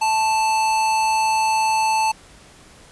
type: tone with amplitude modulation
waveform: square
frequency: 880 Hz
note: A5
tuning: in tune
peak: -16 dBFS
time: 0.01-2.12 s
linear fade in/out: 10 ms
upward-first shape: sine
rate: 217 Hz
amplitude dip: 25%
effects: pink hiss -47 dBFS RMS until 2.91 s + resampled to 24000 Hz